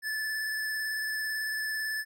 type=tone with vibrato; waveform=square; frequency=1742 Hz; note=A6; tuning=18 cents flat; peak=-31 dBFS; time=0.02-2.05 s; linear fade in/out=50 ms; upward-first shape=triangle; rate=18 Hz; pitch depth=18 cents each way; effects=none